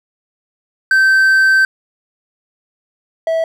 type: tone pair in turn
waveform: triangle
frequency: 1551 / 652.1 Hz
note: G6 / E5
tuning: -19 / -19 cents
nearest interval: octave + minor third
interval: 1500 cents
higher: first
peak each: -6 / -11 dBFS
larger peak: first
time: 0.91-1.65 / 3.27-3.44 s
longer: first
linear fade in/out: 2 ms
effects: none